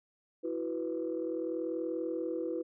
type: chord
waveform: sine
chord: E suspended second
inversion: none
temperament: equal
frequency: 329.6 / 370 / 493.9 Hz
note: E4 / F#4 / B4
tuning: 0 / 0 / 0 cents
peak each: -35 / -38 / -36 dBFS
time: 0.43-2.63 s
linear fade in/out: 20 ms
effects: tanh soft clip ceiling -24 dBFS